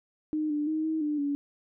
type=tone with pitch steps; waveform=sine; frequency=307.5 / 296.4 / 312.8 / 317.1 / 298.1 / 285.4 Hz; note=D#4 / D4 / D#4 / D#4 / D4 / D4; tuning=-20 / +16 / +9 / +33 / +26 / -49 cents; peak=-26 dBFS; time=0.33-1.35 s; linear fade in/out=0 ms; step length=170 ms; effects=none